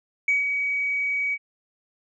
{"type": "tone with ADSR envelope", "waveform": "sine", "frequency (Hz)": 2265, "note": "C#7", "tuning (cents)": 37, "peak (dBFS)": -16, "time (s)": [0.28, 1.38], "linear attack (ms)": 4, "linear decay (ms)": 150, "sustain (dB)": -6, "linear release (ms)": 48, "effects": ["tanh soft clip ceiling -13 dBFS"]}